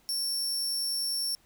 sawtooth tone, 5450 Hz, F8, 43 cents flat, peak -26 dBFS, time 0.09-1.35 s, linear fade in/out 0 ms, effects pink hiss -64 dBFS RMS until 1.45 s

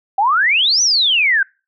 sine exponential two-way sweep, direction up then down, 751 to 6100 to 1518 Hz, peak -11 dBFS, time 0.18-1.43 s, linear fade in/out 5 ms, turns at 0.82 s, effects noise-tail reverb RT60 0.3 s tail -25 dB re dry

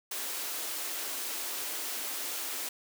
white high-pass noise, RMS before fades -36 dBFS, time 0.11-2.69 s, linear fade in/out 5 ms, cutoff 250 Hz, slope 96 dB/octave, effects none

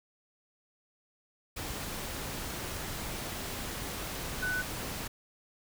sine tone in noise, 1494 Hz, F#6, 16 cents sharp, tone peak -30 dBFS, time 4.42-4.62 s, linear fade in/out 10 ms, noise pink, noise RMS -38 dBFS, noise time 1.56-5.08 s, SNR +5 dB, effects none

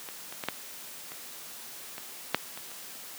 clicks, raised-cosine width 0.3 ms, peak -24 / -25 / -18 / -11 / -25 / -23 / -6 / -25 / -29 dBFS, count 9, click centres 0.088 / 0.325 / 0.438 / 0.486 / 1.119 / 1.981 / 2.346 / 2.575 / 2.716 s, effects white hiss -44 dBFS RMS until 3.18 s + high-pass 150 Hz 12 dB/octave

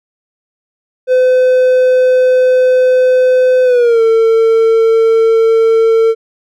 triangle tone with pitch glide, 509 to 450.9 Hz, C5 to A4, -48 to +42 cents, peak -4 dBFS, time 1.07-6.15 s, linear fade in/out 50 ms, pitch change -210 cents, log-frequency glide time 3.64-4.02 s, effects none

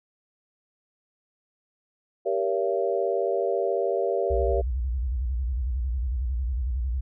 sine chord, G diminished seventh, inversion none, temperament just, 392 / 470.4 / 564.5 / 677.4 Hz, G4 / Bb4 / Db5 / Fb5, 0 / +16 / +31 / +47 cents, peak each -27 / -28 / -28 / -29 dBFS, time 2.25-4.62 s, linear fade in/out 20 ms
sine tone with vibrato, 62.3 Hz, B1, 16 cents sharp, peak -24 dBFS, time 4.3-7.01 s, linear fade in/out 10 ms, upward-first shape square, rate 11 Hz, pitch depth 150 cents each way
effects none

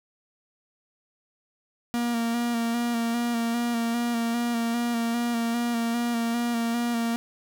45% pulse tone with vibrato, 234.8 Hz, A#3, 13 cents sharp, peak -24 dBFS, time 1.94-7.16 s, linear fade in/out 0 ms, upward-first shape square, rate 2.5 Hz, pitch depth 24 cents each way, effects none

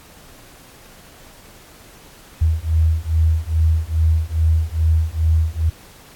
sine beating tone pair, 79 / 81.4 Hz, D#2 / E2, +27 / -21 cents, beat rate 2.4 Hz, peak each -17 dBFS, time 2.41-5.7 s, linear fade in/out 10 ms, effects pink hiss -45 dBFS RMS until 6.15 s + AAC 64 kbps

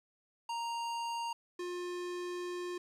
square tone pair in turn, 932.3 / 355.3 Hz, A#5 / F4, 0 / +30 cents, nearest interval octave + perfect fourth, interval 1670 cents, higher first, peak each -36 / -38 dBFS, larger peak first, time 0.49-1.33 / 1.59-2.78 s, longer second, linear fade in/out 5 ms, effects low-pass 8000 Hz 12 dB/octave + 11-bit

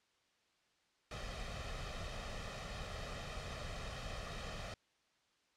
pink noise with comb filter, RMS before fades -44 dBFS, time 1.11-4.74 s, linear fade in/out 2 ms, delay 1.6 ms, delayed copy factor +0.65, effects white hiss -75 dBFS RMS until 5.56 s + low-pass 5000 Hz 12 dB/octave

